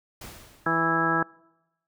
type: noise with exponential decay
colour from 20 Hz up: pink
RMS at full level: -39 dBFS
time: 0.21-1.09 s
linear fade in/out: 5 ms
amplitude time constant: 190 ms
type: harmonic tone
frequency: 164.81 Hz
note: E3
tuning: in tune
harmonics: 1 / 2 / 3 / 4 / 5 / 6 / 7 / 8 / 10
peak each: -32 / -29 / -34 / -34 / -32 / -32 / -38 / -26 / -27 dBFS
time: 0.66-1.23 s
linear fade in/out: 5 ms
effects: noise-tail reverb RT60 1.0 s tail -25 dB re dry